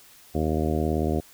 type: harmonic tone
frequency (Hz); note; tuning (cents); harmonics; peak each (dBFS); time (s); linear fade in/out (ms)
78; D#2; +5; 1 / 2 / 3 / 4 / 5 / 6 / 7 / 8 / 9; -27 / -30 / -29 / -30 / -30 / -35 / -35 / -37 / -34; 0.34-1.21; 20
effects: white hiss -52 dBFS RMS until 1.33 s